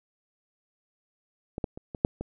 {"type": "clicks", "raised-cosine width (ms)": 2, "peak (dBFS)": [-19, -14, -26, -23, -6, -20], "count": 6, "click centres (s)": [1.581, 1.642, 1.775, 1.948, 2.049, 2.21], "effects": []}